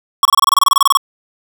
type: tone bursts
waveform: square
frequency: 1110 Hz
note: C#6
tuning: 2 cents sharp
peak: -7 dBFS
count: 16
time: 0.23-0.972 s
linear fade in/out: 2 ms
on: 22 ms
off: 26 ms
effects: none